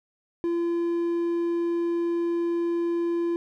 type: tone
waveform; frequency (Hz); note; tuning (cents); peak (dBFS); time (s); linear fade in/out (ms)
triangle; 341.1; F4; -41; -21; 0.44-3.36; 0
effects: none